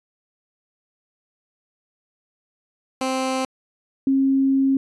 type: tone pair in turn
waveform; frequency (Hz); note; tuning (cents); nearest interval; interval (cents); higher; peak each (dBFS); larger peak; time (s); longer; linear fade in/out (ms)
15% pulse / sine; 261.6 / 270; C4 / C#4; 0 / -45; minor second; 55; second; -15; neither; 3.01-3.45 / 4.07-4.77; second; 2
effects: resampled to 24000 Hz